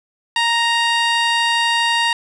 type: tone with low-pass filter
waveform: 15% pulse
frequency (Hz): 932.3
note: A#5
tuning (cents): 0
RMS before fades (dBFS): -17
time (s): 0.36-2.13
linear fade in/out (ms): 2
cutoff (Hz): 6100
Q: 1.1
effects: none